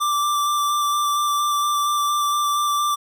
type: tone with vibrato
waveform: square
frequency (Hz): 1174.7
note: D6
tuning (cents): 0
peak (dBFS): -19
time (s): 0-2.96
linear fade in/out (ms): 20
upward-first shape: square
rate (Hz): 4.3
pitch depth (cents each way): 10
effects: none